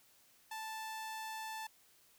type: tone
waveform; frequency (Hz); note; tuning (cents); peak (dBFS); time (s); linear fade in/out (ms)
sawtooth; 880; A5; 0; -38; 0.51-1.67; 5
effects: white hiss -67 dBFS RMS until 2.18 s